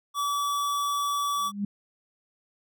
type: tone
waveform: square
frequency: 1148 Hz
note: D6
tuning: 40 cents flat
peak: -26 dBFS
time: 0.14-1.52 s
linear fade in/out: 50 ms
type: tone with exponential growth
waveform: sine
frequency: 202.5 Hz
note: G#3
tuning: 43 cents flat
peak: -23 dBFS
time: 1.36-1.65 s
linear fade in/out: 5 ms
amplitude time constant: 63 ms
effects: none